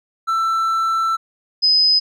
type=tone pair in turn; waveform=triangle / sine; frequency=1333 / 5033 Hz; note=E6 / D#8; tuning=+19 / +19 cents; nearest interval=octave + major seventh; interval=2300 cents; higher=second; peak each=-14 / -11 dBFS; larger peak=second; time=0.27-1.17 / 1.62-2 s; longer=first; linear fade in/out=20 ms; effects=none